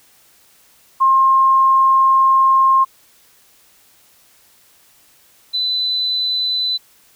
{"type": "tone pair in turn", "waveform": "sine", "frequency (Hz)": [1065, 4005], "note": ["C6", "B7"], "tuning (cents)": [30, 23], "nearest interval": "octave + major seventh", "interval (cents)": 2293, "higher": "second", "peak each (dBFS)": [-9, -16], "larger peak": "first", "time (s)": [[1, 2.85], [5.53, 6.78]], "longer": "first", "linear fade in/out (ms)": 20, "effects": ["white hiss -52 dBFS RMS until 7.15 s"]}